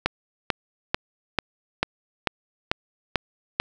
click train, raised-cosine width 0.3 ms, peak -4 dBFS, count 9, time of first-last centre 0.06-3.6 s, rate 2.26 Hz, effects none

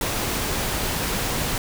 pink noise, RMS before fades -25 dBFS, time 0.01-1.58 s, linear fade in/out 2 ms, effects none

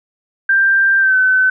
sine tone with pitch glide, 1580 to 1519.1 Hz, G6 to F#6, +13 to +45 cents, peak -9 dBFS, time 0.49-1.5 s, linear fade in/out 5 ms, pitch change -68 cents, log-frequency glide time 0.99-1.16 s, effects none

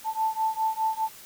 sine beating tone pair, 880 / 884.9 Hz, A5 / A5, 0 / +10 cents, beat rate 4.9 Hz, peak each -27 dBFS, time 0.04-1.09 s, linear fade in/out 50 ms, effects white hiss -47 dBFS RMS until 1.25 s

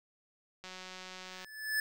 click train, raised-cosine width 0.2 ms, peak -29 dBFS, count 150, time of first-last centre 0.64-1.445 s, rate 185 Hz
square tone with exponential growth, 1735 Hz, A6, 25 cents flat, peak -28 dBFS, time 1.24-1.8 s, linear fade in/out 2 ms, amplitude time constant 120 ms
effects none

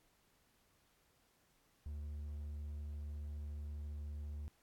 triangle tone, 73.8 Hz, D2, 9 cents sharp, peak -40 dBFS, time 1.86-4.48 s, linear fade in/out 0 ms, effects pink hiss -74 dBFS RMS until 4.62 s + AAC 64 kbps

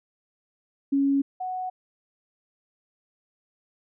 sine tone pair in turn, 277.2 / 740 Hz, C#4 / F#5, 0 / 0 cents, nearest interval octave + perfect fourth, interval 1700 cents, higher second, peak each -19 / -28 dBFS, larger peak first, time 0.92-1.22 / 1.4-1.7 s, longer neither, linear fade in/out 10 ms, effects none

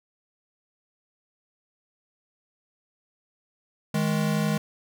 square tone pair together, 157.6 / 208.9 Hz, D#3 / G#3, +23 / +10 cents, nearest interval perfect fourth, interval 487 cents, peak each -26 dBFS, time 3.94-4.58 s, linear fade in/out 5 ms, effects none

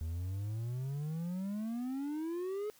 triangle exponential sweep, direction up, 78.2 to 430 Hz, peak -33 dBFS, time 0.01-2.7 s, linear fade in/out 0 ms, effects white hiss -63 dBFS RMS until 2.79 s

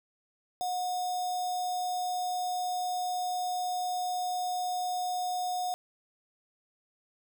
square tone with notch filter, 726 Hz, F#5, 33 cents flat, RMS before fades -32 dBFS, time 0.61-5.74 s, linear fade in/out 0 ms, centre 2200 Hz, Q 1, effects none

